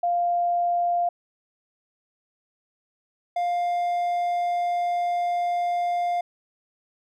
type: tone pair in turn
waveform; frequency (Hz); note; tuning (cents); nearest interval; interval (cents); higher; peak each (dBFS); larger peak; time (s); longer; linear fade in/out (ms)
sine / triangle; 698.5 / 702.3; F5 / F5; 0 / +10; unison; 10; second; -20; neither; 0.03-1.09 / 3.36-6.21; second; 5
effects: none